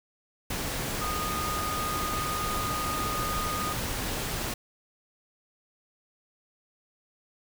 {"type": "tone in noise", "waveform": "sine", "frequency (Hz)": 1233, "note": "D#6", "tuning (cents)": -16, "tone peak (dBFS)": -31, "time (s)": [1.01, 3.73], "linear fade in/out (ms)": 5, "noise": "pink", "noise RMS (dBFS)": -32, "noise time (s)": [0.5, 4.54], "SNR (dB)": -2, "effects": []}